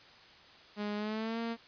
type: tone with pitch glide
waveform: sawtooth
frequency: 207.7 to 230.5 Hz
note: G#3 to A#3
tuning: 0 to -19 cents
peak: -30 dBFS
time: 0.76-1.57 s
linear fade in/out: 50 ms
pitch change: +181 cents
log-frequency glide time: 0.96-1.39 s
effects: white hiss -56 dBFS RMS until 1.67 s + resampled to 11025 Hz